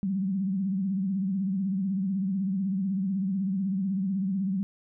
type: tone with vibrato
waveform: sine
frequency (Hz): 192.1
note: G3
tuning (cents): -35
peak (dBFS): -25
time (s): 0.03-4.63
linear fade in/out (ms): 0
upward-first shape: triangle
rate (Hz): 16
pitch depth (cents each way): 120
effects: none